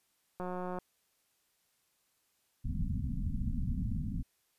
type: click train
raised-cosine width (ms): 1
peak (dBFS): -26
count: 71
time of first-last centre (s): 0.4-0.787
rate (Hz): 181
type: low-pass noise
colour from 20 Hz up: pink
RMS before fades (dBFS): -34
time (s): 2.64-4.23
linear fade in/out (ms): 20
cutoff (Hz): 260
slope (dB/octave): 96
effects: white hiss -75 dBFS RMS until 4.58 s + resampled to 32000 Hz